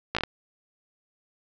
slowing click train, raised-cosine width 0.3 ms, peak -10 dBFS, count 5, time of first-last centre 0.15-0.236 s, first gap 16 ms, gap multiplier 1.2, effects resampled to 16000 Hz + 8-bit

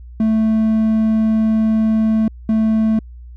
triangle tone bursts at uneven times, 220 Hz, A3, in tune, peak -10 dBFS, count 2, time 0.2-2.28 / 2.49-2.99 s, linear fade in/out 2 ms, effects added 60 Hz sine -33 dBFS peak until 3.36 s

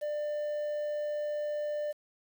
triangle tone with quantisation, 595 Hz, D5, 22 cents sharp, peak -29 dBFS, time 0.01-1.93 s, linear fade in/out 20 ms, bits 9, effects none

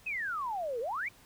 sine exponential two-way sweep, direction down then up, 2637 to 443.1 to 2438 Hz, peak -32 dBFS, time 0.06-1.09 s, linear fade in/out 10 ms, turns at 0.8 s, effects pink hiss -59 dBFS RMS until 1.25 s

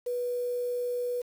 sine tone with quantisation, 489.3 Hz, B4, 16 cents flat, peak -28 dBFS, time 0.06-1.22 s, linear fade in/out 10 ms, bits 8, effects none

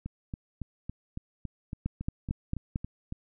two click trains, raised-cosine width 5 ms, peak -17 / -23 dBFS, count 5 / 12, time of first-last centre 1.86-2.759 / 0.06-3.124 s, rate 4.45 / 3.59 Hz, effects none

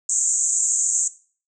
pink band-pass noise, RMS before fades -21 dBFS, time 0.09-1.08 s, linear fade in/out 5 ms, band 6600 to 8000 Hz, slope 96 dB/octave, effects noise-tail reverb RT60 0.4 s tail -17 dB re dry

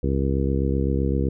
harmonic tone, 67.8 Hz, C#2, 38 cents flat, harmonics 1 / 2 / 3 / 4 / 5 / 6 / 7, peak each -23 / -26 / -28 / -29 / -30 / -31 / -31 dBFS, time 0.03-1.29 s, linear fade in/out 5 ms, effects none

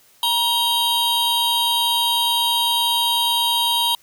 square tone cluster, 944 / 3157 / 3798 Hz, A#5 / G7 / A#7, +22 / +12 / +32 cents, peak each -22 dBFS, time 0.23-3.95 s, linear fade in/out 2 ms, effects white hiss -54 dBFS RMS until 4.02 s

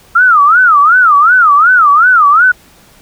sine tone with vibrato, 1312 Hz, E6, 9 cents flat, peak -3 dBFS, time 0.15-2.52 s, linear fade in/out 10 ms, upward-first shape sine, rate 2.7 Hz, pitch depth 250 cents each way, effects pink hiss -43 dBFS RMS until 3.01 s

